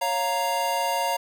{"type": "chord", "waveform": "square", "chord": "Bb minor", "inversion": "first", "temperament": "equal", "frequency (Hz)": [554.4, 698.5, 932.3], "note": ["Db5", "F5", "Bb5"], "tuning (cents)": [0, 0, 0], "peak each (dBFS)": [-31, -29, -26], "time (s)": [0.01, 1.17], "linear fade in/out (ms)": 10, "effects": []}